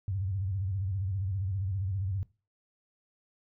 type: tone with vibrato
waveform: sine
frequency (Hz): 96.1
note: G2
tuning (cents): -34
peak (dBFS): -29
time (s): 0.08-2.23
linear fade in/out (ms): 0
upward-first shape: square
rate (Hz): 15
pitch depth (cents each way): 97
effects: noise-tail reverb RT60 0.3 s tail -19 dB re dry